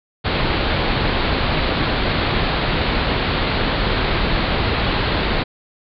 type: low-pass noise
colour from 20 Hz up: pink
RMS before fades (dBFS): -19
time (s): 0.24-5.44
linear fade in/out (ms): 20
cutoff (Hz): 4500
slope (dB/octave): 96
effects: none